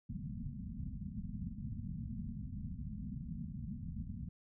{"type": "low-pass noise", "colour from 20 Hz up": "white", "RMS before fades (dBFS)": -43, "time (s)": [0.09, 4.29], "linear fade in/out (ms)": 5, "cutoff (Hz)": 240, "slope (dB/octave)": 96, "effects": []}